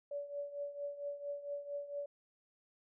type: tone with tremolo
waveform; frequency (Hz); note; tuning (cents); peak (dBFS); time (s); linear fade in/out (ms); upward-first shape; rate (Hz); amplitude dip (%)
sine; 573; D5; -43; -36; 0.11-2.06; 5; triangle; 4.4; 80
effects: none